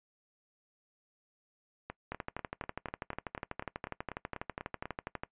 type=two click trains; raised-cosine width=0.5 ms; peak=-21 / -24 dBFS; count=39 / 13; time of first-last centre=2.12-5.235 / 1.9-4.856 s; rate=12.2 / 4.06 Hz; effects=noise-tail reverb RT60 0.1 s tail -21 dB re dry + resampled to 8000 Hz